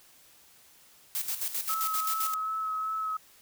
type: noise with tremolo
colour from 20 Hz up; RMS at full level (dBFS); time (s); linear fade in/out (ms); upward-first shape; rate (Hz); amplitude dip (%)
blue; -31; 1.15-2.34; 0; square; 7.6; 65
type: tone with vibrato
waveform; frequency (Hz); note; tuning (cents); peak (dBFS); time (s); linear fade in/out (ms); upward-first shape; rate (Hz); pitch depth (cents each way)
sine; 1290; E6; -38; -29; 1.69-3.17; 5; sine; 2.6; 16
effects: white hiss -58 dBFS RMS until 3.41 s